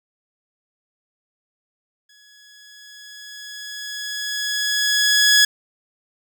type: tone with exponential growth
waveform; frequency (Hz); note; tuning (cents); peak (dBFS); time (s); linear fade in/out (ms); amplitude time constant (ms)
15% pulse; 1682; G#6; +22; -4; 2.09-5.45; 5; 730
effects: none